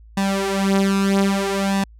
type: tone with flanger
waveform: sawtooth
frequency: 196 Hz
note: G3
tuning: in tune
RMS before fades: -19 dBFS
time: 0.17-1.84 s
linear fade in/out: 5 ms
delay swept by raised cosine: 1.1 to 5.9 ms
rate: 0.62 Hz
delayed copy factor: +0.8
effects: added 55 Hz sine -42 dBFS peak until 1.99 s + low-pass 11000 Hz 12 dB/octave